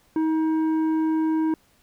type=tone with tanh clipping; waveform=sine; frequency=317.1 Hz; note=D#4; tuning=33 cents sharp; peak=-21 dBFS; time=0.16-1.54 s; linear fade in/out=2 ms; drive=8 dB; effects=pink hiss -61 dBFS RMS until 1.82 s